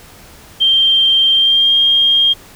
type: tone with pitch glide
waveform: sine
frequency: 3161 to 3220 Hz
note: G7 to G7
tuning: +14 to +46 cents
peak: -8 dBFS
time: 0.6-2.34 s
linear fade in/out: 20 ms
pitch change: +32 cents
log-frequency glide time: 1.34-1.75 s
effects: pink hiss -40 dBFS RMS until 2.55 s